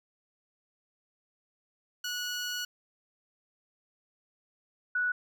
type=tone pair in turn; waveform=15% pulse / sine; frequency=1464 / 1473.3 Hz; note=F#6 / F#6; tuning=-19 / -8 cents; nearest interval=unison; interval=11 cents; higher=second; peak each=-26 dBFS; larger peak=neither; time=2.04-2.65 / 4.95-5.12 s; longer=first; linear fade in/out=5 ms; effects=none